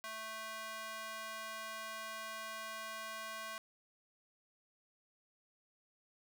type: tone with high-pass filter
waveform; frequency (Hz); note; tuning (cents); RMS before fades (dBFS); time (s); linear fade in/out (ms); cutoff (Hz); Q
square; 220; A3; 0; -45; 0.04-3.58; 0; 1100; 1.3
effects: none